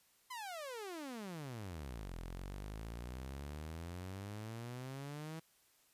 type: exponential two-way sweep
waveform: sawtooth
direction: down then up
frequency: 1046.5 to 41.2 to 163.7 Hz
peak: -40 dBFS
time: 0.3-5.4 s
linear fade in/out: 10 ms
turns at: 2.15 s
effects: white hiss -71 dBFS RMS until 5.93 s + resampled to 32000 Hz